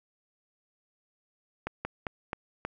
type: slowing click train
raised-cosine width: 0.5 ms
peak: -17 dBFS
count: 5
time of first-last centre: 1.67-2.65 s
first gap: 180 ms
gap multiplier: 1.21
effects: none